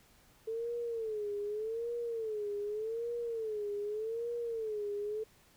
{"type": "tone with vibrato", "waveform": "sine", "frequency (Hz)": 440.5, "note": "A4", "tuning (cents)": 2, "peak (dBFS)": -34, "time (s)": [0.47, 5.24], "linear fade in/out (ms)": 10, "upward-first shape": "sine", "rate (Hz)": 0.84, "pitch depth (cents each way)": 130, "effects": ["pink hiss -64 dBFS RMS until 5.56 s"]}